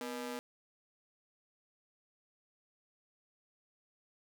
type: ring-modulated tone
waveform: sawtooth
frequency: 365.4 Hz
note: F#4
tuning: 22 cents flat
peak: -32 dBFS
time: 0.01-0.39 s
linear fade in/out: 0 ms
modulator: 114 Hz
effects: none